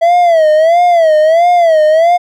triangle tone with vibrato, 659.3 Hz, E5, in tune, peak -3 dBFS, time 0.01-2.18 s, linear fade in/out 20 ms, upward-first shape sine, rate 1.5 Hz, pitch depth 130 cents each way, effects none

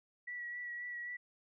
sine tone with vibrato, 1938 Hz, B6, 33 cents flat, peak -40 dBFS, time 0.27-1.17 s, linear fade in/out 10 ms, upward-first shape sine, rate 3.8 Hz, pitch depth 21 cents each way, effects none

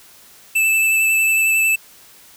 square tone with vibrato, 2637 Hz, E7, in tune, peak -14 dBFS, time 0.55-1.76 s, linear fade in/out 10 ms, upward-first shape sine, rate 11 Hz, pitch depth 13 cents each way, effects white hiss -46 dBFS RMS until 2.36 s

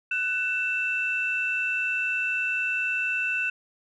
sine tone pair together, 1495 / 2664 Hz, F#6 / E7, +17 / +18 cents, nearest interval minor seventh, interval 1001 cents, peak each -28 / -25 dBFS, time 0.11-3.5 s, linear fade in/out 5 ms, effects tanh soft clip ceiling -16 dBFS

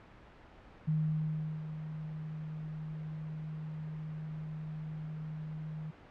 sine tone with ADSR envelope, 155.56 Hz, D#3, in tune, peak -27 dBFS, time 0.87-5.91 s, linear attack 15 ms, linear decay 730 ms, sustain -11 dB, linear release 7 ms, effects pink hiss -55 dBFS RMS until 6.1 s + low-pass 2000 Hz 12 dB/octave

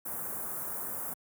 white band-stop noise, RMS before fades -37 dBFS, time 0.05-1.14 s, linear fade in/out 10 ms, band 1400 to 9800 Hz, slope 24 dB/octave, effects high-pass 100 Hz 12 dB/octave

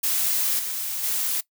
blue noise with level steps, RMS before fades -23 / -29 / -25 dBFS, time 0.03-1.41 s, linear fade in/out 10 ms, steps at 0.59 / 1.03 s, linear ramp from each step 5 ms, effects noise-tail reverb RT60 0.1 s tail -20 dB re dry

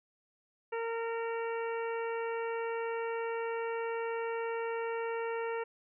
harmonic tone, 459.2 Hz, A#4, 26 cents flat, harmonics 1 / 2 / 3 / 4 / 5 / 6, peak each -34 / -40 / -44 / -46 / -48 / -50 dBFS, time 0.72-5.64 s, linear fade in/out 10 ms, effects none

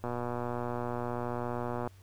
click train, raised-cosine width 1 ms, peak -21 dBFS, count 223, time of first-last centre 0.04-1.875 s, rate 121 Hz, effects added 96 Hz sine -53 dBFS peak until 2.02 s + pink hiss -63 dBFS RMS until 2.02 s

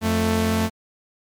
sawtooth tone pair together, 88.16 / 221.2 Hz, F2 / A3, +17 / +9 cents, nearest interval octave + major third, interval 1592 cents, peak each -19 / -16 dBFS, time 0.01-0.7 s, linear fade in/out 50 ms, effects MP3 96 kbps

